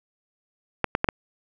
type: clicks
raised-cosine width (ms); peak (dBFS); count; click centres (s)
0.5; -5; 4; 0.843 / 0.951 / 1.044 / 1.088
effects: none